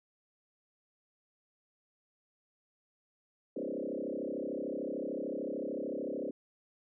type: tone with frequency modulation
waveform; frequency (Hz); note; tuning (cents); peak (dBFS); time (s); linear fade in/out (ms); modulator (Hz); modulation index
sine; 400.2; G4; +36; -34; 3.56-6.31; 5; 33.4; 4.9
effects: none